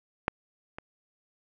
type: clicks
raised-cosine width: 0.5 ms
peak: -9 / -23 dBFS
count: 2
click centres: 0.281 / 0.785 s
effects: none